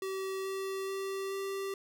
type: tone with pitch steps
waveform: square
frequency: 383.4 / 385.8 / 388.3 / 390.8 Hz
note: G4 / G4 / G4 / G4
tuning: -38 / -28 / -16 / -5 cents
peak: -35 dBFS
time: 0.02-1.74 s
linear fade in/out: 2 ms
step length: 430 ms
effects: none